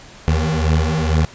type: beating tone pair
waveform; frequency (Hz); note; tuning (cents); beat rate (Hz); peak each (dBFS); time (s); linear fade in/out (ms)
25% pulse; 77.78 / 79.98; D#2 / D#2; 0 / +48; 2.2; -14; 0.28-1.25; 0
effects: pink hiss -41 dBFS RMS until 1.34 s + resampled to 16000 Hz